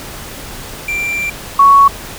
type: tone pair in turn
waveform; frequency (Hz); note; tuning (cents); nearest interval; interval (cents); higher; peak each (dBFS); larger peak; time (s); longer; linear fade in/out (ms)
triangle / sine; 2360 / 1113.8; D7 / C#6; +8 / +8; octave + minor second; 1300; first; -14 / -3; second; 0.88-1.3 / 1.59-1.88; first; 5
effects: pink hiss -29 dBFS RMS until 2.18 s